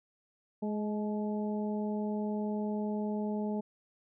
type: harmonic tone with a mistuned harmonic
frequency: 210.2 Hz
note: G#3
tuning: 21 cents sharp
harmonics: 1 / 2 / 3 / 4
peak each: -32 / -38 / -42 / -44 dBFS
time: 0.62-3.61 s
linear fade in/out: 10 ms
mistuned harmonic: 4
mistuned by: +29 cents
effects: none